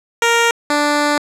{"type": "tone pair in turn", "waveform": "10% pulse", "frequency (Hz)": [466.2, 293.7], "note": ["A#4", "D4"], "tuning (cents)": [0, 0], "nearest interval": "minor sixth", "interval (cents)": 800, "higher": "first", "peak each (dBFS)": [-3, -5], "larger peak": "first", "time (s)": [[0.22, 0.51], [0.7, 1.18]], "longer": "second", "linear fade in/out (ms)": 2, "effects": ["low-pass 9000 Hz 12 dB/octave"]}